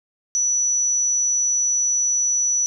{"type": "tone", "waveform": "sine", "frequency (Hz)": 5920, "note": "F#8", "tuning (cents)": 0, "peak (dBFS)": -17, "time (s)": [0.35, 2.66], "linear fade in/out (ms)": 0, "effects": []}